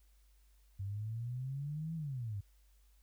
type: exponential two-way sweep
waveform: sine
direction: up then down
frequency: 95.7 to 165.8 to 95.7 Hz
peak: -37 dBFS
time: 0.79-2.41 s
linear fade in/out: 10 ms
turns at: 1.95 s
effects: added 50 Hz sine -63 dBFS peak until 3.02 s + white hiss -75 dBFS RMS until 3.02 s